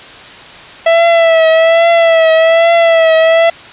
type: tone with vibrato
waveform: 45% pulse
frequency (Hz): 659.3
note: E5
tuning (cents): 0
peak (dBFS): -5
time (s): 0.86-3.5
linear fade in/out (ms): 5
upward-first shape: triangle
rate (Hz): 1.2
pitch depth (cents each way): 51
effects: white hiss -32 dBFS RMS until 3.72 s + resampled to 8000 Hz

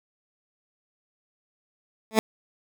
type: tone with exponential growth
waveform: 15% pulse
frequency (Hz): 219.8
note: A3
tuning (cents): -2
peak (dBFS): -6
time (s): 2.11-2.19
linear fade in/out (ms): 0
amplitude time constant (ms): 17
effects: none

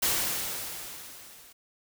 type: noise with level ramp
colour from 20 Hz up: white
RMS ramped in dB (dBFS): -25 to -53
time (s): 0.02-1.53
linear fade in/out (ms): 10
effects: none

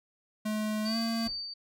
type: tone with pitch glide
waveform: square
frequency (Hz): 214.3 to 228.4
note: A3 to A#3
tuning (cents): -45 to -35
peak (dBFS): -30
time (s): 0.45-1.28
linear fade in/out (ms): 10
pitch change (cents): +110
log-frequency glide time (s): 0.84-0.97
type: tone with tremolo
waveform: sine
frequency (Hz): 4600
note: D8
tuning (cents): -37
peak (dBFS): -33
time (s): 0.85-1.54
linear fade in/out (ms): 10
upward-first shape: sine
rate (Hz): 2.6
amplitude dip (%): 45
type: noise with exponential decay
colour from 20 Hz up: brown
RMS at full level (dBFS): -42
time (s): 1.26-1.49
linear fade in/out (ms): 1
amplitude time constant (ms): 49
effects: none

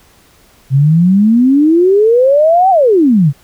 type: exponential two-way sweep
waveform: sine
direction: up then down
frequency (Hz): 130 to 784 to 130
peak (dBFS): -5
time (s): 0.7-3.33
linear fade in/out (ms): 50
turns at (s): 2.7
effects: pink hiss -47 dBFS RMS until 3.43 s

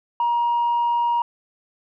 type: tone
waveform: sine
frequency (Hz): 948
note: A#5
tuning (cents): +29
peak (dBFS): -16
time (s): 0.2-1.22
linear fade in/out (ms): 2
effects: tanh soft clip ceiling -15 dBFS

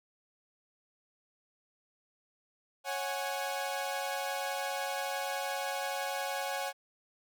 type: chord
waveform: sawtooth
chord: C# suspended fourth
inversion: none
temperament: equal with one note detuned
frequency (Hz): 551.8 / 740 / 830.6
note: C#5 / F#5 / G#5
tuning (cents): -8 / 0 / 0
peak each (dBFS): -34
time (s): 2.84-6.73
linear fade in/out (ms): 50
effects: none

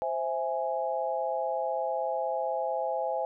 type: chord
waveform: sine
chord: C augmented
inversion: none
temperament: equal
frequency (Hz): 523.3 / 659.3 / 830.6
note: C5 / E5 / G#5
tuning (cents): 0 / 0 / 0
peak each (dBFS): -32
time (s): 0.02-3.25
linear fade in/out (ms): 0
effects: none

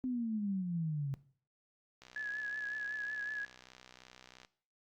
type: exponential sweep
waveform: sine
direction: down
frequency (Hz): 260 to 135.1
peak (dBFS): -33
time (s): 0.04-1.14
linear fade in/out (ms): 0
type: click train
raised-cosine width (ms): 0.2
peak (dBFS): -36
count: 154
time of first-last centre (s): 2.02-4.449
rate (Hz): 63
type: tone with vibrato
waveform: sine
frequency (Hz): 1693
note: G#6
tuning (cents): +33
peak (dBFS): -36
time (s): 2.16-3.45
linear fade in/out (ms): 2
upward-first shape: triangle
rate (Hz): 5.4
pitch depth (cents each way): 46
effects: noise-tail reverb RT60 0.5 s tail -18 dB re dry + Opus 48 kbps

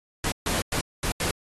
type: noise bursts at uneven times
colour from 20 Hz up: pink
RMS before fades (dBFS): -27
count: 5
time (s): 0.24-0.32 / 0.46-0.62 / 0.72-0.81 / 1.03-1.12 / 1.2-1.31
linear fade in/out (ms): 2
effects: AAC 32 kbps

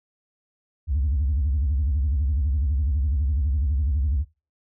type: tone with vibrato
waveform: sine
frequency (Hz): 70.7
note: C#2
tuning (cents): +35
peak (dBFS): -18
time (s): 0.87-4.25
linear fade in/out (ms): 50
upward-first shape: sine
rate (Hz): 12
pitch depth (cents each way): 230
effects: noise-tail reverb RT60 0.3 s tail -22 dB re dry + tanh soft clip ceiling -17 dBFS

